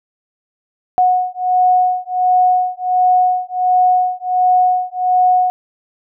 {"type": "beating tone pair", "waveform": "sine", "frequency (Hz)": [731, 732.4], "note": ["F#5", "F#5"], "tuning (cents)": [-21, -18], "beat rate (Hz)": 1.4, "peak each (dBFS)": -14, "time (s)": [0.98, 5.5], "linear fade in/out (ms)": 0, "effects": []}